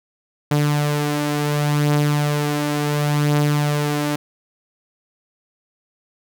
sawtooth beating tone pair, 146.83 / 147.53 Hz, D3 / D3, 0 / +8 cents, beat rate 0.7 Hz, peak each -20 / -14 dBFS, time 0.51-4.16 s, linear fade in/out 5 ms, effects none

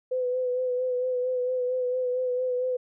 sine tone with vibrato, 503 Hz, B4, 32 cents sharp, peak -24 dBFS, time 0.11-2.77 s, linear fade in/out 10 ms, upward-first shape sine, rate 4.4 Hz, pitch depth 30 cents each way, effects none

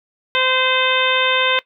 harmonic tone, 516 Hz, C5, 24 cents flat, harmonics 1 / 2 / 3 / 4 / 5 / 6 / 7, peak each -22 / -22 / -22 / -22 / -22 / -22 / -22 dBFS, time 0.35-1.59 s, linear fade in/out 0 ms, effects noise-tail reverb RT60 0.1 s tail -19 dB re dry

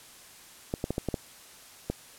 clicks, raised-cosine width 2 ms, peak -15 dBFS, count 7, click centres 0.739 / 0.841 / 0.906 / 0.981 / 1.087 / 1.142 / 1.9 s, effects white hiss -51 dBFS RMS until 2.18 s + low-pass 12000 Hz 12 dB/octave

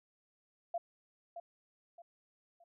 sine tone with echo, 684 Hz, F5, 36 cents flat, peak -33 dBFS, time 0.74-0.78 s, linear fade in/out 5 ms, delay 620 ms, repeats 3, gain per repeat -9 dB, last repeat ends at 2.64 s, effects none

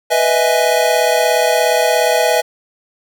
square chord, E major seventh, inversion second, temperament equal, 493.9 / 622.3 / 659.3 / 830.6 Hz, B4 / D#5 / E5 / G#5, 0 / 0 / 0 / 0 cents, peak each -18 / -18 / -17 / -19 dBFS, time 0.1-2.42 s, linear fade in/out 20 ms, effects none

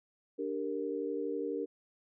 sine chord, G minor, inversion second, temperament equal with one note detuned, 293.7 / 392 / 464 Hz, D4 / G4 / Bb4, 0 / 0 / -8 cents, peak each -38 / -38 / -36 dBFS, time 0.38-1.66 s, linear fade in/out 20 ms, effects none

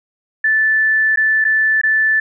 sine tone with dropouts, 1754 Hz, A6, 6 cents flat, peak -11 dBFS, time 0.44-2.2 s, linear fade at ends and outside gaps 5 ms, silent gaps 1.16-1.172 / 1.443-1.449 / 1.815-1.834 s, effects none

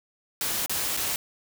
white noise with dropouts, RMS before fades -28 dBFS, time 0.41-1.16 s, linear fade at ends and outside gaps 1 ms, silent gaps 0.661-0.695 / 0.967-0.972 s, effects none

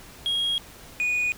sine tone pair in turn, 3278 / 2465 Hz, G#7 / D#7, -23 / -17 cents, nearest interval perfect fourth, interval 494 cents, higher first, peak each -20 / -19 dBFS, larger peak second, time 0.26-0.58 / 1-1.32 s, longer neither, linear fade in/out 0 ms, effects tanh soft clip ceiling -21 dBFS + pink hiss -46 dBFS RMS until 1.37 s

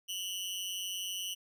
sawtooth tone with amplitude modulation, 2960 Hz, F#7, in tune, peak -29 dBFS, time 0.08-1.35 s, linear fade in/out 20 ms, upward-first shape sine, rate 188 Hz, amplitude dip 85%, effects none

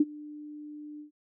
sine tone with ADSR envelope, 298.4 Hz, D4, 28 cents sharp, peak -16 dBFS, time 0-1.11 s, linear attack 5 ms, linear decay 37 ms, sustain -24 dB, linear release 110 ms, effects none

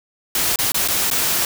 white noise with dropouts, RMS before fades -19 dBFS, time 0.35-1.45 s, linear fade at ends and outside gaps 2 ms, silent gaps 0.559-0.588 / 0.72-0.744 / 0.877-0.884 / 1.102-1.112 s, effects none

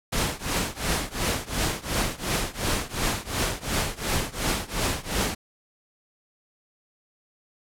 pink noise with tremolo, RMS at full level -23 dBFS, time 0.12-5.35 s, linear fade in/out 10 ms, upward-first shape triangle, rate 2.8 Hz, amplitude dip 95%, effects low-pass 12000 Hz 12 dB/octave

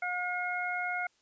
harmonic tone, 718 Hz, F5, 48 cents sharp, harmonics 1 / 2 / 3, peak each -35 / -35 / -35 dBFS, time 0.02-1.07 s, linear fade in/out 5 ms, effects white hiss -70 dBFS RMS until 1.21 s + resampled to 16000 Hz

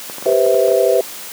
clicks, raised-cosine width 1 ms, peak -16 dBFS, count 10, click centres 0.098 / 0.183 / 0.225 / 0.257 / 0.292 / 0.324 / 0.464 / 0.545 / 0.682 / 0.719 s
sine chord, C major seventh, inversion second, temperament just, 392.4 / 490.5 / 523.3 / 654.1 Hz, G4 / B4 / C5 / E5, +2 / -12 / 0 / -14 cents, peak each -16 dBFS, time 0.26-1.01 s, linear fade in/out 2 ms
effects white hiss -31 dBFS RMS until 1.32 s + high-pass 200 Hz 12 dB/octave

